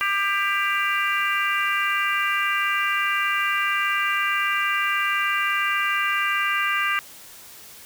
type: harmonic tone with a mistuned harmonic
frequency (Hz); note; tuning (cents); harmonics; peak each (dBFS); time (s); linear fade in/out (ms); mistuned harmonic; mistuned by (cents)
397.6; G4; +25; 3 / 4 / 5 / 6 / 7; -25 / -26 / -27 / -28 / -28; 0.01-6.99; 0; 6; -19
effects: white hiss -44 dBFS RMS until 7.85 s